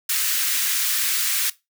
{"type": "high-pass noise", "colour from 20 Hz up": "white", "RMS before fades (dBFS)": -22, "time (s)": [0.09, 1.5], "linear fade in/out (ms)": 5, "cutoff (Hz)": 1400, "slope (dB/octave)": 24, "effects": ["noise-tail reverb RT60 0.2 s tail -18 dB re dry"]}